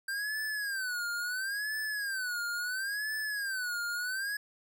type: tone with vibrato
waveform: square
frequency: 1568 Hz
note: G6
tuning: in tune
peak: -33 dBFS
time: 0.08-4.37 s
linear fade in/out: 5 ms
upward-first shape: sine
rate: 0.73 Hz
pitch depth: 180 cents each way
effects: none